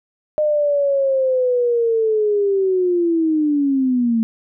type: linear sweep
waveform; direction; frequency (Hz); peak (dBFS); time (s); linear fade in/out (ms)
sine; down; 611 to 222.1; -14; 0.38-4.23; 0
effects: none